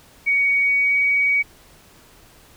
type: tone with pitch glide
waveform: sine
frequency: 2244 to 2258 Hz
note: C#7 to C#7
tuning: +21 to +31 cents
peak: -15 dBFS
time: 0.26-1.43 s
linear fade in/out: 20 ms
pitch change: +10 cents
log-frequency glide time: 0.6-0.98 s
effects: pink hiss -50 dBFS RMS until 2.56 s